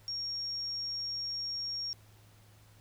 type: tone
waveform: sine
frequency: 5560 Hz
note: F8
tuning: 9 cents flat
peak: -34 dBFS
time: 0.08-1.93 s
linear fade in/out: 0 ms
effects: added 106 Hz sine -58 dBFS peak until 2.8 s + pink hiss -63 dBFS RMS until 2.8 s